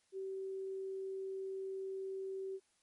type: tone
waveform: sine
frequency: 384.2 Hz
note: G4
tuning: 35 cents flat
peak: -39 dBFS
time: 0.12-2.6 s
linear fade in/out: 50 ms
effects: white hiss -75 dBFS RMS until 2.82 s + MP3 48 kbps